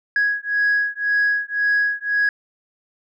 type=beating tone pair; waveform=sine; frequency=1661.2 / 1663.1 Hz; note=G#6 / G#6; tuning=0 / +2 cents; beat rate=1.9 Hz; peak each=-19 dBFS; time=0.16-2.29 s; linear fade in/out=2 ms; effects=tanh soft clip ceiling -12 dBFS